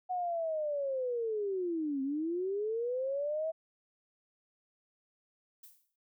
sine linear two-way sweep, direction down then up, 740 to 263.9 to 652 Hz, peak -31 dBFS, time 0.09-3.52 s, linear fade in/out 20 ms, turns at 2.02 s
violet noise with exponential decay, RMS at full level -50 dBFS, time 5.63-5.96 s, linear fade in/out 5 ms, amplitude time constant 70 ms
effects none

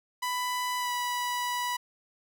sawtooth tone with pitch glide, 994 to 980.9 Hz, B5 to B5, +11 to -12 cents, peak -25 dBFS, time 0.22-1.77 s, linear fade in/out 10 ms, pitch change -23 cents, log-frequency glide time 0.78-0.91 s, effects none

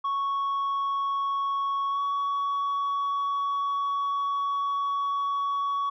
sine tone with pitch glide, 1108.7 to 1123.5 Hz, C#6 to C#6, 0 to +23 cents, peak -22 dBFS, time 0.04-5.9 s, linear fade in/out 10 ms, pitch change +23 cents, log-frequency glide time 1.9-2 s, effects tanh soft clip ceiling -24 dBFS

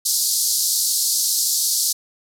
pink band-pass noise, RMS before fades -20 dBFS, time 0.05-1.93 s, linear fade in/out 10 ms, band 4300 to 14000 Hz, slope 48 dB/octave, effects none

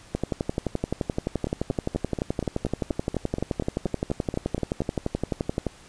two click trains, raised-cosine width 2 ms, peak -15 / -11 dBFS, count 15 / 65, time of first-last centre 1.47-4.819 / 0.15-5.667 s, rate 4.18 / 11.6 Hz, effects pink hiss -50 dBFS RMS until 5.88 s + resampled to 22050 Hz

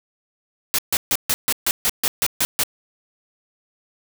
white noise bursts, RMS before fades -19 dBFS, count 11, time 0.74-2.635 s, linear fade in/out 0 ms, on 45 ms, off 140 ms, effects none

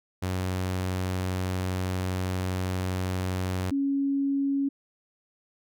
sawtooth / sine tone pair in turn, 92.5 / 277.2 Hz, F#2 / C#4, 0 / 0 cents, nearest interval octave + perfect fifth, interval 1900 cents, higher second, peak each -23 dBFS, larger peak neither, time 0.22-3.71 / 3.71-4.69 s, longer first, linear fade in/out 10 ms, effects none

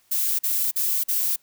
violet noise bursts, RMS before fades -23 dBFS, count 4, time 0.11-1.362 s, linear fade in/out 10 ms, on 280 ms, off 44 ms, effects white hiss -62 dBFS RMS until 1.42 s

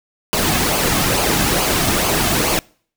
pink noise with flanger, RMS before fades -17 dBFS, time 0.33-2.59 s, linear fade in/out 0 ms, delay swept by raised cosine 0.53 to 2.13 ms, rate 2.3 Hz, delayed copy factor -0.5, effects noise-tail reverb RT60 0.5 s tail -26 dB re dry

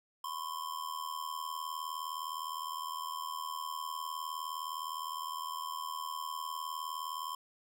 square ring-modulated tone, 1049 Hz, C6, 4 cents sharp, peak -35 dBFS, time 0.24-7.35 s, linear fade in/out 2 ms, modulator 39.8 Hz, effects none

